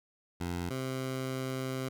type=tone pair in turn; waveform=15% pulse; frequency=87.4 / 131.07 Hz; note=F2 / C3; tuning=+2 / +3 cents; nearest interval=perfect fifth; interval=701 cents; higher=second; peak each=-27 dBFS; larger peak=neither; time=0.4-0.7 / 0.7-1.89 s; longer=second; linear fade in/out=10 ms; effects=none